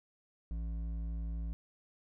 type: tone with hard clipping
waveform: sine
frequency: 56 Hz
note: A1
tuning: 31 cents sharp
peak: -37 dBFS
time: 0.51-1.53 s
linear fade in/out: 0 ms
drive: 8 dB
effects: none